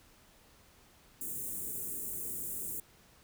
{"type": "band-stop noise", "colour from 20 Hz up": "white", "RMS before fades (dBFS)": -39, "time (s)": [1.21, 2.8], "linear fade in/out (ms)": 2, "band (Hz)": [460, 7400], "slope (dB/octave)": 48, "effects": ["pink hiss -62 dBFS RMS until 3.23 s"]}